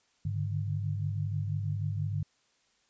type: tone cluster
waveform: sine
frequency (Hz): 101.4 / 145.4 / 151.6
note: G#2 / D3 / D#3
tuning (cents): -41 / -17 / -45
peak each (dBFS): -31 / -36 / -37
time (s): 0.25-2.23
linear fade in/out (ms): 5
effects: white hiss -70 dBFS RMS until 2.89 s + resampled to 16000 Hz